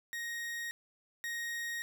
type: tone pair in turn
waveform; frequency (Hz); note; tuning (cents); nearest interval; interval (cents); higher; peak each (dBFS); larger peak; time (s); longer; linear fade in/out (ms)
40% pulse; 1873 / 1873; A#6 / A#6; +8 / +8; unison; 0; neither; -36 / -35; second; 0.13-0.71 / 1.24-1.82; neither; 0
effects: none